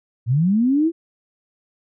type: linear sweep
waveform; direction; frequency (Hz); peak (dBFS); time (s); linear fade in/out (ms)
sine; up; 108.6 to 341.8; -14; 0.26-0.92; 50
effects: none